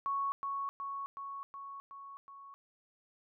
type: tone with echo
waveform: sine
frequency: 1108.7 Hz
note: C#6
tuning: in tune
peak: -31 dBFS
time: 0.06-0.32 s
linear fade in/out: 0 ms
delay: 370 ms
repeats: 6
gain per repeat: -3 dB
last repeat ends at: 2.54 s
effects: none